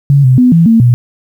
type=tone with pitch steps; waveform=sine; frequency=140.7 / 128.3 / 249.6 / 166.6 / 226.8 / 121.3 Hz; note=C#3 / C3 / B3 / E3 / A#3 / B2; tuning=+26 / -34 / +19 / +19 / -47 / -31 cents; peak=-3 dBFS; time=0.1-0.94 s; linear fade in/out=0 ms; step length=140 ms; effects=7-bit